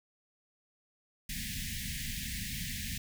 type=band-stop noise; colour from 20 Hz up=pink; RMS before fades=-38 dBFS; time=1.29-2.98 s; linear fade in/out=5 ms; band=250 to 1700 Hz; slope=96 dB/octave; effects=none